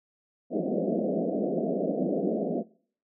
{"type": "band-pass noise", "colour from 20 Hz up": "pink", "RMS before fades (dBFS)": -28, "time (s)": [0.5, 2.64], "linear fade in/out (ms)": 50, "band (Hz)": [170, 680], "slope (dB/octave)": 96, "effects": ["noise-tail reverb RT60 0.5 s tail -22 dB re dry"]}